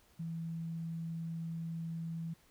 sine tone, 164.81 Hz, E3, in tune, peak -37 dBFS, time 0.19-2.34 s, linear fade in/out 10 ms, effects pink hiss -67 dBFS RMS until 2.5 s

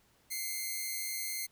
5% pulse tone pair together, 2081 / 2205 Hz, C7 / C#7, -10 / -10 cents, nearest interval minor second, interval 100 cents, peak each -26 / -31 dBFS, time 0.3-1.47 s, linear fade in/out 20 ms, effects pink hiss -68 dBFS RMS until 1.51 s

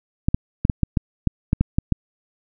clicks, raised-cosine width 5 ms, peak -4 dBFS, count 11, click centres 0.285 / 0.345 / 0.651 / 0.698 / 0.833 / 0.972 / 1.273 / 1.531 / 1.61 / 1.785 / 1.923 s, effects none

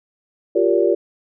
sine chord, G minor seventh, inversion third, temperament equal with one note detuned, 349.2 / 392 / 466.2 / 574.9 Hz, F4 / G4 / Bb4 / D5, 0 / 0 / 0 / -37 cents, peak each -18 / -18 / -20 / -20 dBFS, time 0.55-0.95 s, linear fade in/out 10 ms, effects none

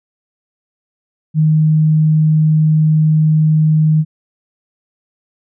sine tone, 155.56 Hz, D#3, in tune, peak -8 dBFS, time 1.34-4.05 s, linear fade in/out 50 ms, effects none

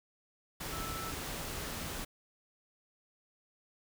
sine tone in noise, 1318.5 Hz, E6, in tune, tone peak -42 dBFS, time 0.72-1.12 s, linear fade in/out 10 ms, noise pink, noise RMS -40 dBFS, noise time 0.6-2.05 s, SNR -5 dB, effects none

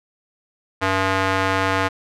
square tone with band-pass filter, 95.6 Hz, G2, 43 cents flat, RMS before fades -20 dBFS, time 0.81-1.89 s, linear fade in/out 20 ms, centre 1400 Hz, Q 0.9, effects none

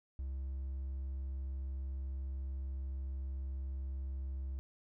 triangle tone with hard clipping, 66.9 Hz, C2, 39 cents sharp, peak -38 dBFS, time 0.19-4.59 s, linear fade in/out 0 ms, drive 5 dB, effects none

